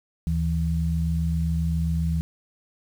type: tone pair together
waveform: sine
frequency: 76.2 / 163.72 Hz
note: D#2 / E3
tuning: -36 / -12 cents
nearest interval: octave + minor second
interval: 1324 cents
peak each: -24 dBFS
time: 0.27-2.21 s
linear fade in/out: 0 ms
effects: 8-bit